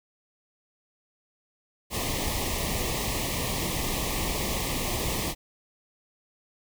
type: band-stop noise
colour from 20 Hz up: pink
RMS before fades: -29 dBFS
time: 1.9-5.35 s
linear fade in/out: 50 ms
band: 1200 to 1800 Hz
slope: 96 dB/octave
effects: none